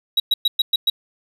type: tone bursts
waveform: triangle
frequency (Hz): 3853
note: B7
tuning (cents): -44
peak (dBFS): -12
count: 6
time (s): 0.17-0.9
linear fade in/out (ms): 5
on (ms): 30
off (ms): 110
effects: none